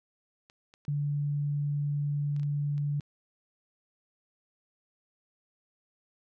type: clicks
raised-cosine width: 0.2 ms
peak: -37 dBFS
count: 8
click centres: 0.499 / 0.739 / 0.851 / 2.364 / 2.397 / 2.432 / 2.78 / 3.008 s
type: tone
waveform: sine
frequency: 145 Hz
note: D3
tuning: 22 cents flat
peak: -27 dBFS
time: 0.88-3 s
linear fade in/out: 2 ms
effects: none